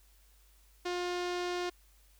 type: tone with low-pass filter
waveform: sawtooth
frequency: 355.4 Hz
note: F4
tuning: 30 cents sharp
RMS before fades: -35 dBFS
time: 0.85-1.7 s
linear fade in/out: 10 ms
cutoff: 5100 Hz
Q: 1.3
effects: added 50 Hz sine -61 dBFS peak until 2.19 s + white hiss -67 dBFS RMS until 2.19 s